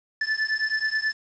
square beating tone pair, 1745 / 1754.3 Hz, A6 / A6, -15 / -6 cents, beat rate 9.3 Hz, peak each -27 dBFS, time 0.21-1.13 s, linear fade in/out 5 ms, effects resampled to 16000 Hz + 8-bit

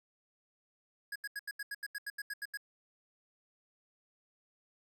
square tone bursts, 1661.2 Hz, G#6, in tune, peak -38 dBFS, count 13, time 1.12-2.573 s, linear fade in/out 5 ms, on 37 ms, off 81 ms, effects none

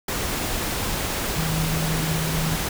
sine tone in noise, 159.6 Hz, D#3, 44 cents sharp, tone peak -24 dBFS, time 1.38-2.56 s, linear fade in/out 5 ms, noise pink, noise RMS -26 dBFS, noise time 0.08-2.69 s, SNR -1 dB, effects none

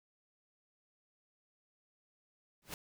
pink noise with exponential growth, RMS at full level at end -38 dBFS, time 2.62-2.74 s, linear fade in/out 1 ms, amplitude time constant 25 ms, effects none

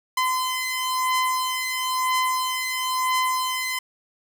sawtooth beating tone pair, 1024 / 1025 Hz, C6 / C6, -38 / -36 cents, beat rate 1 Hz, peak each -23 / -20 dBFS, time 0.17-3.79 s, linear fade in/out 5 ms, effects none

